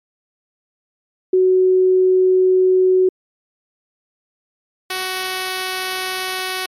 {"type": "tone pair in turn", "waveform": ["sine", "5% pulse"], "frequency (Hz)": [371.7, 373.1], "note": ["F#4", "F#4"], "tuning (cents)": [8, 14], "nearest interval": "unison", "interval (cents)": 6, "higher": "second", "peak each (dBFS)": -10, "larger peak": "neither", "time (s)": [[1.33, 3.09], [4.9, 6.66]], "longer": "neither", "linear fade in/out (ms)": 5, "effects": ["MP3 64 kbps"]}